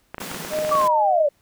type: clicks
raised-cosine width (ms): 0.5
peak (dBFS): -15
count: 12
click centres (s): 0.145 / 0.182 / 0.217 / 0.315 / 0.346 / 0.449 / 0.535 / 0.588 / 0.649 / 0.693 / 0.753 / 0.815
type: high-pass noise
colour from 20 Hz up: pink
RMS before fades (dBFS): -33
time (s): 0.2-0.88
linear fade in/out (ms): 5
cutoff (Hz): 150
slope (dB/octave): 48
type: tone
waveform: sine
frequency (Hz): 615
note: D#5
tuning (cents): -20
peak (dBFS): -21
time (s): 0.5-1.29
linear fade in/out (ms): 50
type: linear sweep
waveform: sine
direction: down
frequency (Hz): 1174.7 to 554.4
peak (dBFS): -16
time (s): 0.71-1.29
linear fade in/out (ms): 10
effects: pink hiss -63 dBFS RMS until 1.41 s